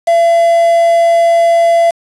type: tone with quantisation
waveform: triangle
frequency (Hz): 676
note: E5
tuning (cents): +43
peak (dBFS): -4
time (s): 0.07-1.91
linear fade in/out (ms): 10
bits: 4
effects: resampled to 24000 Hz